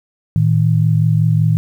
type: tone pair together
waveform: sine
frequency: 111.9 / 157.25 Hz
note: A2 / D#3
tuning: +30 / +19 cents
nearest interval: tritone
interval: 589 cents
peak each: -13 dBFS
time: 0.36-1.57 s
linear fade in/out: 0 ms
effects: 8-bit